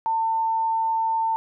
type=tone; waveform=sine; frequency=898 Hz; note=A5; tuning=35 cents sharp; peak=-20 dBFS; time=0.06-1.36 s; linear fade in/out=0 ms; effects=none